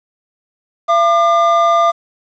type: tone pair together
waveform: triangle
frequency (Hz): 678.2 / 1200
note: E5 / D6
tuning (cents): +49 / +37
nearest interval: minor seventh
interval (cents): 988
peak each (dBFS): -10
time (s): 0.88-1.92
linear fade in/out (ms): 20
effects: resampled to 16000 Hz + 7-bit